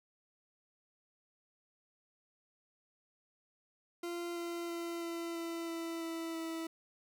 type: tone with pitch steps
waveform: 40% pulse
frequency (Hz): 344.8 / 342.2 / 339.7 / 337.1 / 334.6 / 332.1 / 329.6 / 327.1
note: F4 / F4 / F4 / E4 / E4 / E4 / E4 / E4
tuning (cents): -22 / -35 / -48 / +39 / +26 / +13 / 0 / -13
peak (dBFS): -37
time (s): 4.03-6.67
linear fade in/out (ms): 5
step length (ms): 330
effects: none